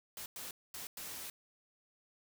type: noise bursts at uneven times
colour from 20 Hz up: white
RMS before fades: -45 dBFS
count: 4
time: 0.17-0.26 / 0.36-0.51 / 0.74-0.87 / 0.97-1.3 s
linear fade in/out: 2 ms
effects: none